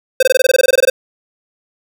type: tone bursts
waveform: square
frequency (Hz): 519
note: C5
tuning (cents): -14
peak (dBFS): -7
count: 15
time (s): 0.2-0.9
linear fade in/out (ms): 5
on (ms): 28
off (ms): 20
effects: none